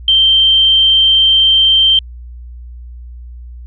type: tone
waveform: sine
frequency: 3136 Hz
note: G7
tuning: in tune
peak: -6 dBFS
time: 0.08-1.99 s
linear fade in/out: 2 ms
effects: added 60 Hz sine -28 dBFS peak until 3.66 s